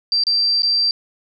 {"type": "tone with dropouts", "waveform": "sine", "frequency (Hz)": 4699, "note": "D8", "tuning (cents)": 0, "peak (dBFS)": -14, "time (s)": [0.12, 0.91], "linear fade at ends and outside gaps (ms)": 1, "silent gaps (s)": [[0.237, 0.268], [0.621, 0.632]], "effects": []}